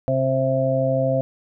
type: harmonic tone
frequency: 132.4 Hz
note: C3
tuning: 21 cents sharp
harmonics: 1 / 2 / 4 / 5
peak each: -23 / -27 / -21 / -23 dBFS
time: 0.08-1.21 s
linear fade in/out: 0 ms
effects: none